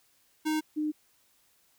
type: tone pair in turn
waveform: square / sine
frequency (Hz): 310 / 304.1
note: D#4 / D#4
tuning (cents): -6 / -40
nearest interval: unison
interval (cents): 34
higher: first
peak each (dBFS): -27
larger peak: neither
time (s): 0.45-0.61 / 0.76-0.92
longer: neither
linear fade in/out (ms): 20
effects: white hiss -67 dBFS RMS until 1.78 s